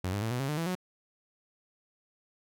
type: tone with pitch steps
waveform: sawtooth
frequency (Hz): 92 / 101.49 / 111.96 / 123.52 / 136.26 / 150.32 / 165.83 / 182.94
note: F#2 / G#2 / A2 / B2 / C#3 / D3 / E3 / F#3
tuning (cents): -9 / -39 / +31 / +1 / -29 / +41 / +11 / -19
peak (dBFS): -26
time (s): 0.04-0.752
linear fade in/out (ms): 5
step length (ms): 89
effects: none

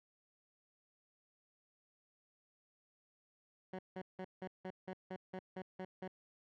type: tone bursts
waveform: 15% pulse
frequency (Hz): 186.4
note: F#3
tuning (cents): +13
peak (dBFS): -36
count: 11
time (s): 3.73-6.079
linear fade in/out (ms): 5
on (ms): 59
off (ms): 170
effects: low-pass 2000 Hz 12 dB/octave

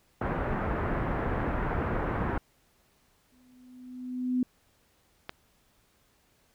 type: low-pass noise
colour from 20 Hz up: pink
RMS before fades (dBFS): -30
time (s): 0.21-2.38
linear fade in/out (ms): 5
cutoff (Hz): 1700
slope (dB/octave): 24
type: tone with exponential growth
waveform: sine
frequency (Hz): 251.8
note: B3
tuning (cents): +34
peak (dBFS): -22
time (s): 3.32-4.43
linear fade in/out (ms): 2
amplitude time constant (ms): 240
type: click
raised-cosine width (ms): 0.3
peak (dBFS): -19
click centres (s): 5.294
effects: pink hiss -67 dBFS RMS until 6.54 s

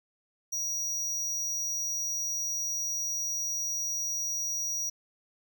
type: tone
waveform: square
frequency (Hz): 5770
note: F#8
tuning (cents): -44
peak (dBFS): -30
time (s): 0.52-4.9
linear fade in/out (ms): 10
effects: none

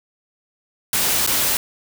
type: noise with dropouts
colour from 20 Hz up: white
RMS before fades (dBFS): -19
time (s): 0.93-1.57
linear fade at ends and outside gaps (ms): 1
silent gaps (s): 1.264-1.274
effects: none

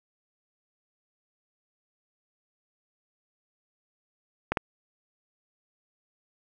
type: clicks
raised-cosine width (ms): 0.5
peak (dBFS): -10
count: 2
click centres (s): 4.52 / 4.572
effects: none

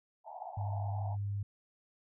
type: band-pass noise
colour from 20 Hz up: white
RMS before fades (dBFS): -45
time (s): 0.24-1.17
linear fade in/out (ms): 50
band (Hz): 650 to 890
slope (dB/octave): 96
type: tone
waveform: sine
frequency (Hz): 101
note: G#2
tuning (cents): -48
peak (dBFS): -33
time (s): 0.57-1.43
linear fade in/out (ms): 5
effects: none

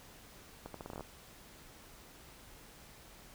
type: accelerating click train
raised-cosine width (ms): 1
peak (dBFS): -29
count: 10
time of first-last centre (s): 0.66-1.008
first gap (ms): 83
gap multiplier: 0.79
effects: pink hiss -56 dBFS RMS until 3.34 s

